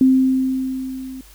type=tone with level ramp; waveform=sine; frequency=261.6 Hz; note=C4; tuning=in tune; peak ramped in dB=-8 to -30 dBFS; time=0.01-1.21 s; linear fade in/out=2 ms; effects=added 50 Hz sine -45 dBFS peak until 1.34 s + white hiss -48 dBFS RMS until 1.34 s